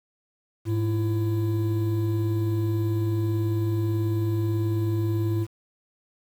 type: tone pair together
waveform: triangle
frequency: 105.8 / 335.7 Hz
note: G#2 / E4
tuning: +33 / +32 cents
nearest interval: octave + minor sixth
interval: 1999 cents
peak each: -21 / -26 dBFS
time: 0.65-5.47 s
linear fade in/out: 50 ms
effects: 8-bit